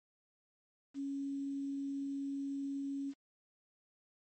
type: tone with quantisation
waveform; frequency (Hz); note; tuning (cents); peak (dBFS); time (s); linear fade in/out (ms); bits
sine; 277.2; C#4; 0; -36; 0.94-3.14; 50; 10
effects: MP3 32 kbps